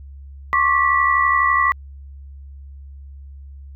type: tone cluster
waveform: sine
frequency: 1084 / 1156 / 1953 Hz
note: C#6 / D6 / B6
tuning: -39 / -28 / -20 cents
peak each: -18 dBFS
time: 0.53-1.72 s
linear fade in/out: 0 ms
effects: added 69 Hz sine -35 dBFS peak until 3.75 s